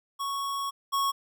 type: tone pair in turn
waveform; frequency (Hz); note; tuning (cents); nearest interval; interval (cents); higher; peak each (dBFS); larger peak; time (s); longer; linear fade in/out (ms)
square; 1108.7 / 1103.7; C#6 / C#6; 0 / -8; unison; 8; first; -30 / -25; second; 0.19-0.71 / 0.92-1.12; first; 20
effects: none